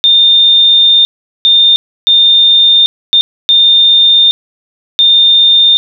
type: tone bursts at uneven times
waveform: sine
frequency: 3624 Hz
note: A#7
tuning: 50 cents flat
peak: -3 dBFS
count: 6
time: 0.04-1.05 / 1.45-1.76 / 2.07-2.86 / 3.13-3.21 / 3.49-4.31 / 4.99-5.77 s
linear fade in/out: 0 ms
effects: none